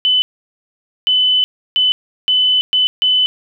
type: tone bursts at uneven times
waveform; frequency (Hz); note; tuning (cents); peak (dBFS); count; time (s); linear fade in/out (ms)
sine; 3013; F#7; +31; -10; 6; 0.05-0.22 / 1.07-1.44 / 1.76-1.92 / 2.28-2.61 / 2.73-2.87 / 3.02-3.26; 0
effects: none